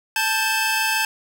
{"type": "tone cluster", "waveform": "sawtooth", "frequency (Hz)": [880, 1579, 2614], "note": ["A5", "G6", "E7"], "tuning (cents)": [0, 12, -15], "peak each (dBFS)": -20, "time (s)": [0.16, 1.05], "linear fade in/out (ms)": 2, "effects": []}